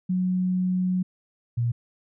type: tone pair in turn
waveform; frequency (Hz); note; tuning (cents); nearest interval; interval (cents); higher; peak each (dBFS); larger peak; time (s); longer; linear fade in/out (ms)
sine; 183.4 / 118.65; F#3 / A#2; -15 / +31; minor sixth; 754; first; -21; neither; 0.09-1.03 / 1.57-1.72; first; 10
effects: none